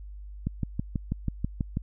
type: click train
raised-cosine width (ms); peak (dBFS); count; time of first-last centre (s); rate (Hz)
5; -15; 9; 0.47-1.771; 6.15
effects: added 50 Hz sine -39 dBFS peak until 1.82 s